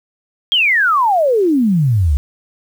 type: exponential sweep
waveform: sine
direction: down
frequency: 3300 to 65.41 Hz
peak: -10 dBFS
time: 0.52-2.17 s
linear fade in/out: 0 ms
effects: 7-bit